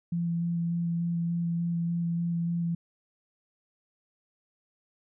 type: tone with vibrato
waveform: sine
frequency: 169.9 Hz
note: F3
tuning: 47 cents flat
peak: -26 dBFS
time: 0.12-2.75 s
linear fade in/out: 5 ms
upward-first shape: square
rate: 3.4 Hz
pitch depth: 9 cents each way
effects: none